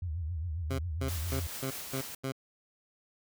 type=tone with vibrato; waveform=sine; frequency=82.41 Hz; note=E2; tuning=in tune; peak=-32 dBFS; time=0.02-1.47 s; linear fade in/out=5 ms; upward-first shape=triangle; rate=7.4 Hz; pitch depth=200 cents each way
type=tone bursts; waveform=15% pulse; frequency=133.5 Hz; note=C3; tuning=35 cents sharp; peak=-26 dBFS; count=6; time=0.7-2.322 s; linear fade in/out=10 ms; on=87 ms; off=220 ms
type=noise with tremolo; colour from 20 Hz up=white; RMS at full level=-40 dBFS; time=1.08-2.15 s; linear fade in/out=5 ms; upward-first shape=sine; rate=4.7 Hz; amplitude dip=30%
effects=none